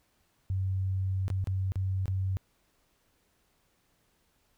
sine tone with dropouts, 95 Hz, F#2, 46 cents sharp, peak -27 dBFS, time 0.5-2.37 s, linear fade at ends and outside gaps 0 ms, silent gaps 1.281-1.302 / 1.442-1.472 / 1.72-1.757 / 2.057-2.08 s, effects pink hiss -71 dBFS RMS until 4.57 s

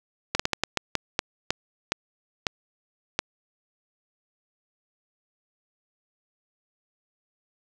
slowing click train, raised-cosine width 0.2 ms, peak -5 dBFS, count 12, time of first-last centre 0.35-3.19 s, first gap 45 ms, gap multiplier 1.32, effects none

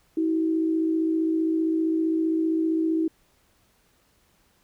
sine tone pair together, 321.4 / 376.7 Hz, E4 / F#4, -44 / +31 cents, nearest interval minor third, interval 275 cents, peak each -21 / -31 dBFS, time 0.17-3.08 s, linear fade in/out 5 ms, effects pink hiss -64 dBFS RMS until 4.63 s

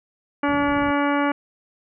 harmonic tone, 286.5 Hz, D4, 43 cents flat, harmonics 1 / 2 / 3 / 4 / 5 / 6 / 7 / 8 / 10, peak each -21 / -26 / -26 / -27 / -29 / -33 / -35 / -33 / -40 dBFS, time 0.43-1.32 s, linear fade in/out 5 ms
white low-pass noise, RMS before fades -36 dBFS, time 0.48-0.91 s, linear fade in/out 5 ms, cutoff 200 Hz, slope 12 dB/octave
effects none

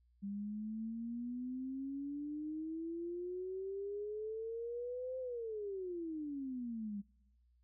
sine exponential two-way sweep, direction up then down, 197.8 to 520 to 197.8 Hz, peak -39 dBFS, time 0.22-7.02 s, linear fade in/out 20 ms, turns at 5.19 s, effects noise-tail reverb RT60 1.0 s tail -26 dB re dry + added 60 Hz sine -68 dBFS peak until 7.63 s

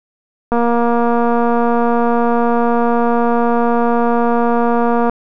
click train, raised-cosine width 1 ms, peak -3 dBFS, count 1081, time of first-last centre 0.52-5.096 s, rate 236 Hz, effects none

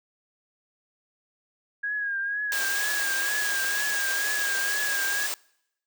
sine tone with vibrato, 1639 Hz, G#6, 23 cents flat, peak -26 dBFS, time 1.83-5.27 s, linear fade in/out 10 ms, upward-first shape triangle, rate 2.1 Hz, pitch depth 63 cents each way
white band-stop noise, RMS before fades -30 dBFS, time 2.52-5.34 s, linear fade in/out 0 ms, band 9900 to 14000 Hz, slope 96 dB/octave
effects noise-tail reverb RT60 0.8 s tail -25 dB re dry + high-pass 400 Hz 12 dB/octave

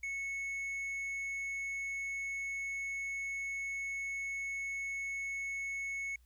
sine tone with tanh clipping, 2203 Hz, C#7, 11 cents flat, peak -37 dBFS, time 0.03-6.16 s, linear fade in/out 5 ms, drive 5 dB, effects added 60 Hz sine -61 dBFS peak until 6.25 s + white hiss -75 dBFS RMS until 6.25 s

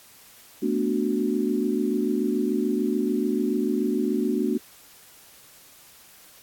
sine chord, B minor seventh, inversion third, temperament equal, 220 / 246.9 / 293.7 / 370 Hz, A3 / B3 / D4 / F#4, 0 / 0 / 0 / 0 cents, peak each -27 dBFS, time 0.62-4.58 s, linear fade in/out 10 ms, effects white hiss -51 dBFS RMS until 6.42 s + AAC 64 kbps

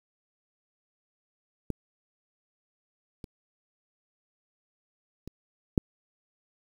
clicks, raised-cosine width 3 ms, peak -17 / -28 / -27 / -8 dBFS, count 4, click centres 1.703 / 3.242 / 5.276 / 5.778 s, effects 8-bit

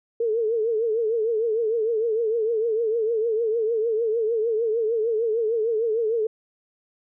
sine tone with vibrato, 449.2 Hz, A4, 36 cents sharp, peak -20 dBFS, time 0.2-6.27 s, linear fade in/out 5 ms, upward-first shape triangle, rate 6.6 Hz, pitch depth 110 cents each way, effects none

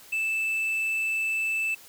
triangle tone, 2637 Hz, E7, in tune, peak -23 dBFS, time 0.12-1.75 s, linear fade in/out 10 ms, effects white hiss -50 dBFS RMS until 1.88 s

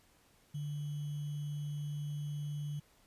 sine tone with sample-and-hold, 146.83 Hz, D3, in tune, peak -36 dBFS, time 0.54-2.8 s, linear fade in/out 10 ms, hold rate 3150 Hz, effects pink hiss -67 dBFS RMS until 3.06 s + resampled to 32000 Hz

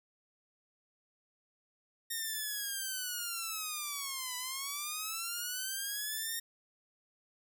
5% pulse linear two-way sweep, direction down then up, 1849 to 987.8 to 1849 Hz, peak -25 dBFS, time 2.1-6.4 s, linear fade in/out 10 ms, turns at 4.36 s, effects none

